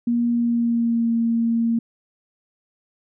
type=tone with pitch glide; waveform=sine; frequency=237.2 to 230.7 Hz; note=A#3 to A#3; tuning=+30 to -18 cents; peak=-17 dBFS; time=0.07-1.79 s; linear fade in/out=5 ms; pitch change=-48 cents; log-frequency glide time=0.3-1.12 s; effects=none